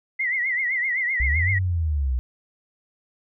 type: tone with vibrato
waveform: sine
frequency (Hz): 2024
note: B6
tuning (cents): +42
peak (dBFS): -21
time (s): 0.19-1.59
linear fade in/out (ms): 10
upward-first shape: triangle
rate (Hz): 7.8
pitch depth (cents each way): 130
type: linear two-way sweep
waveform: sine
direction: up then down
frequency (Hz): 59.9 to 98.6 to 59.9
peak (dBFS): -20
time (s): 1.2-2.19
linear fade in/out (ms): 0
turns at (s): 1.53
effects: none